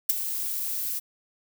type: noise with ADSR envelope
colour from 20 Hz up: violet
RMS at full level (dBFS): -17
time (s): 0.09-1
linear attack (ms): 7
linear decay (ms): 17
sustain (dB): -13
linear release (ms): 21
effects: none